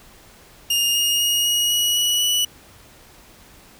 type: tone with pitch steps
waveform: sawtooth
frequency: 2831 / 2851 / 2871 / 2890 / 2911 / 2931 / 2951 Hz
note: F7 / F7 / F7 / F#7 / F#7 / F#7 / F#7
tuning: +23 / +35 / +47 / -41 / -29 / -17 / -5 cents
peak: -14 dBFS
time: 0.7-2.45 s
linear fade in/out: 5 ms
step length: 250 ms
effects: pink hiss -48 dBFS RMS until 3.79 s